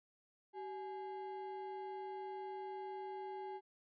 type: ring-modulated tone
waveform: triangle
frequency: 612 Hz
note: D#5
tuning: 29 cents flat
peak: -38 dBFS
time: 0.53-3.61 s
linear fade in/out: 50 ms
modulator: 229 Hz
effects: resampled to 11025 Hz